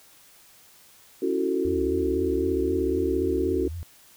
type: chord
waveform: sine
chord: F# minor seventh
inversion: second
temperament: just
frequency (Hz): 277.5 / 333 / 370 / 444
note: C#4 / E4 / F#4 / A4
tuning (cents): +2 / +18 / 0 / +16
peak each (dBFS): -29 / -29 / -25 / -30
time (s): 1.22-3.68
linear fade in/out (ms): 5
type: tone with vibrato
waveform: sine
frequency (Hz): 77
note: D#2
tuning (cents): -17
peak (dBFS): -31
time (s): 1.65-3.83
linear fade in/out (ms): 0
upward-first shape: triangle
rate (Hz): 3.9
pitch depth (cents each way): 250
effects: white hiss -54 dBFS RMS until 4.16 s